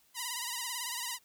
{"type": "tone with vibrato", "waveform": "5% pulse", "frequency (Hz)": 972, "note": "B5", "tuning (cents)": -28, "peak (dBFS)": -23, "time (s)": [0.14, 1.19], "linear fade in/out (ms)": 50, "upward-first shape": "sine", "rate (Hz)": 18, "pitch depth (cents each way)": 81, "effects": ["white hiss -67 dBFS RMS until 1.24 s"]}